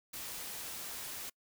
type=noise; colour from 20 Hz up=white; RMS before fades=-43 dBFS; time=0.13-1.3 s; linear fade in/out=10 ms; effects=noise-tail reverb RT60 0.1 s tail -26 dB re dry